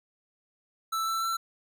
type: tone with pitch steps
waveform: square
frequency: 1322 / 1332.7 / 1343.6 Hz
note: E6 / E6 / E6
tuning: +5 / +19 / +33 cents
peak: -28 dBFS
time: 0.92-1.37 s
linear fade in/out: 10 ms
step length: 150 ms
effects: none